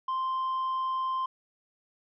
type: tone with tanh clipping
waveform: triangle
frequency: 1045 Hz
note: C6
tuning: 2 cents flat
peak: -28 dBFS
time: 0.08-1.26 s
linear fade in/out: 5 ms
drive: 7 dB
effects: none